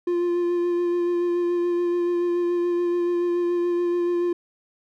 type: tone with vibrato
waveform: triangle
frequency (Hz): 349.2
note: F4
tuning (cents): 0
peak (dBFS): -18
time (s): 0.07-4.33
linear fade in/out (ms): 5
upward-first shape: sine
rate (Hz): 7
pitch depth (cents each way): 15
effects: none